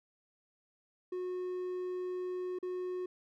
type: tone with dropouts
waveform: triangle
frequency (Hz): 364.3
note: F#4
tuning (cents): -27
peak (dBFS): -33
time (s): 1.12-3.06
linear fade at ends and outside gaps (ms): 5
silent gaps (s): 2.588-2.627
effects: none